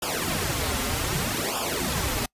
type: noise with flanger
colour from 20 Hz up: pink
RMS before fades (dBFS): -27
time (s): 0.02-2.26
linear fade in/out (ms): 5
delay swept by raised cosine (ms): 0.48 to 6.28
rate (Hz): 0.64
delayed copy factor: -1
effects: noise-tail reverb RT60 0.1 s tail -26 dB re dry + resampled to 32000 Hz